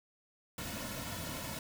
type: noise with comb filter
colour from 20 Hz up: pink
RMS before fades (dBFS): -41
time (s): 0.58-1.59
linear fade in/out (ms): 2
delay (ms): 2.5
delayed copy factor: -0.7
effects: none